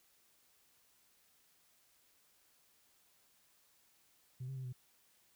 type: tone with pitch steps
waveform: sine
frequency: 127.5 / 134.2 / 130.3 / 125.9 Hz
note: C3 / C3 / C3 / B2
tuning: -44 / +44 / -7 / +34 cents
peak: -39 dBFS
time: 4.4-4.728 s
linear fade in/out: 10 ms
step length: 82 ms
effects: tanh soft clip ceiling -38 dBFS + white hiss -71 dBFS RMS until 5.35 s